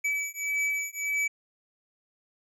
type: beating tone pair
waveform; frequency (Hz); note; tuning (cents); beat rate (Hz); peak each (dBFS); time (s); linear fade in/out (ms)
square; 2294 / 2295.7; D7 / D7; -41 / -40; 1.7; -31; 0.04-1.28; 10
effects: low-pass 11000 Hz 12 dB/octave